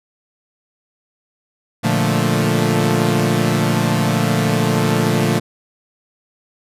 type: chord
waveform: sawtooth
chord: Bb major seventh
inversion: none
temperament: equal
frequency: 116.54 / 146.83 / 174.61 / 220 Hz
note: Bb2 / D3 / F3 / A3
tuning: 0 / 0 / 0 / 0 cents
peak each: -16 dBFS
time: 1.83-5.4 s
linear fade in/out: 20 ms
effects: resampled to 32000 Hz